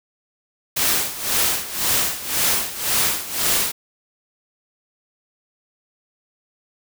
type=noise with tremolo; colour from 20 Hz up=white; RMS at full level=-18 dBFS; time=0.76-3.72 s; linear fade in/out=10 ms; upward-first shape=sine; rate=1.9 Hz; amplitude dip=80%; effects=none